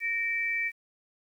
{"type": "tone pair together", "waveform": "sine", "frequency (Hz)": [1851.7, 2321], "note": ["A#6", "D7"], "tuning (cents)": [-12, -21], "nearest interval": "major third", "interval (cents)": 391, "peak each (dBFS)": [-32, -28], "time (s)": [0, 0.72], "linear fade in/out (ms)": 50, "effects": ["10-bit"]}